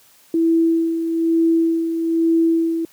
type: tone with tremolo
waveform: sine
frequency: 329.6 Hz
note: E4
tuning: in tune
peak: -12 dBFS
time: 0.34-2.85 s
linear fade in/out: 2 ms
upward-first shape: sine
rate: 1.1 Hz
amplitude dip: 55%
effects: white hiss -52 dBFS RMS until 2.92 s + high-pass 100 Hz 12 dB/octave